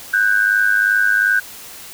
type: tone pair together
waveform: sine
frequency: 1492.3 / 1595 Hz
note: F#6 / G6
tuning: +14 / +30 cents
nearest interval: minor second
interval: 116 cents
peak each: -15 dBFS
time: 0.13-1.4 s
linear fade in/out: 10 ms
effects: white hiss -36 dBFS RMS until 1.93 s